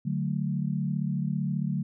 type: chord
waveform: sine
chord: D major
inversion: none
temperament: equal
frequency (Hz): 146.83 / 185 / 220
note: D3 / F#3 / A3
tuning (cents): 0 / 0 / 0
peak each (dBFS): -29 / -30 / -33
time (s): 0.05-1.83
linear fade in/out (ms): 10
effects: none